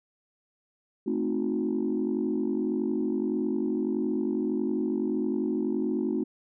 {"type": "chord", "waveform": "sine", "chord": "A diminished seventh", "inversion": "none", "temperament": "equal with one note detuned", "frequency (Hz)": [220, 261.6, 311.1, 363.4], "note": ["A3", "C4", "Eb4", "Gb4"], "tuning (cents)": [0, 0, 0, -31], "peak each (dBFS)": -30, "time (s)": [1.06, 6.24], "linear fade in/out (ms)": 10, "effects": ["tanh soft clip ceiling -18 dBFS"]}